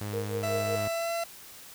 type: tone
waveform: sawtooth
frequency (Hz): 103.83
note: G#2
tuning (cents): 0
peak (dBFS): -29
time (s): 0.01-0.88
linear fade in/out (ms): 0
type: tone with tremolo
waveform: sine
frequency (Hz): 466.2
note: A#4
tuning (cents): 0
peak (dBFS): -28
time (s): 0.13-0.76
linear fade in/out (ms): 5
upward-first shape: triangle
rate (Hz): 5.3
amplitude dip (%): 100
type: tone with pitch glide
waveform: 40% pulse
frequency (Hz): 664 to 675.2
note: E5 to E5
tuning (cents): +12 to +41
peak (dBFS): -28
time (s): 0.43-1.24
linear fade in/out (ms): 5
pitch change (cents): +29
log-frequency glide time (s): 0.86-1.13
effects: white hiss -48 dBFS RMS until 1.74 s